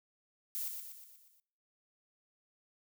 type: noise with echo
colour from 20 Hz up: violet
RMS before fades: -38 dBFS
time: 0.55-0.68 s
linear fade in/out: 0 ms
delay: 120 ms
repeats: 6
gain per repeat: -5 dB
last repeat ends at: 1.4 s
effects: noise-tail reverb RT60 0.7 s tail -24 dB re dry